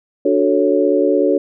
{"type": "chord", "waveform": "sine", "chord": "D major seventh", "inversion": "none", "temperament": "equal", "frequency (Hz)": [293.7, 370, 440, 554.4], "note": ["D4", "F#4", "A4", "C#5"], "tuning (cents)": [0, 0, 0, 0], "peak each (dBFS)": -17, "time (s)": [0.25, 1.38], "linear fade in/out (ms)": 5, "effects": []}